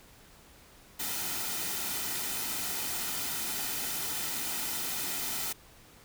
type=noise with comb filter; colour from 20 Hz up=white; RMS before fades=-34 dBFS; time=0.99-5.53 s; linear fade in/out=10 ms; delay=1.8 ms; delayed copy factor=-0.5; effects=pink hiss -56 dBFS RMS until 6.04 s